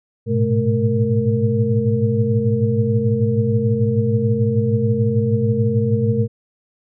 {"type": "tone cluster", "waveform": "sine", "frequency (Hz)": [106.2, 112.9, 124.7, 216.7, 463.7], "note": ["G#2", "A2", "B2", "A3", "A#4"], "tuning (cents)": [39, 45, 17, -26, -9], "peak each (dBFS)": -21, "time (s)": [0.26, 6.28], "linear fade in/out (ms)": 50, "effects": []}